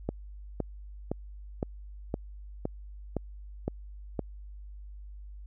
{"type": "click train", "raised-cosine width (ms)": 2, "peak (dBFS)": -16, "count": 9, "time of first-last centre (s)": [0.09, 4.193], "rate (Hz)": 1.95, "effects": ["added 50 Hz sine -42 dBFS peak until 5.46 s"]}